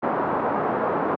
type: low-pass noise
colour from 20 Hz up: white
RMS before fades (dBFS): -23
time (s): 0.02-1.16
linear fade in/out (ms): 20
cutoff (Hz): 1100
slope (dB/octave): 24
effects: high-pass 200 Hz 12 dB/octave